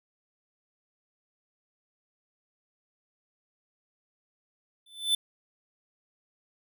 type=tone with exponential growth; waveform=square; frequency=3520 Hz; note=A7; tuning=in tune; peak=-20 dBFS; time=4.86-5.15 s; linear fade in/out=5 ms; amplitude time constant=63 ms; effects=none